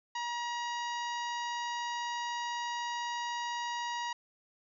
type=harmonic tone; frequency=954 Hz; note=A#5; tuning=40 cents sharp; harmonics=1 / 2 / 3 / 4 / 5 / 6 / 7; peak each=-35 / -41 / -45 / -47 / -49 / -51 / -52 dBFS; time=0.15-4.13 s; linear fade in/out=5 ms; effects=none